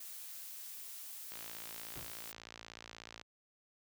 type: noise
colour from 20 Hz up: blue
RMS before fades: -48 dBFS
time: 0-2.32 s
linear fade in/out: 5 ms
type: click train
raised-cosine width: 0.2 ms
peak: -30 dBFS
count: 108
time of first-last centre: 1.32-3.214 s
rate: 56.5 Hz
type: noise with exponential decay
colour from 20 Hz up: brown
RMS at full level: -42 dBFS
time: 1.96-2.24 s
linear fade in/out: 1 ms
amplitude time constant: 60 ms
effects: high-pass 60 Hz 12 dB/octave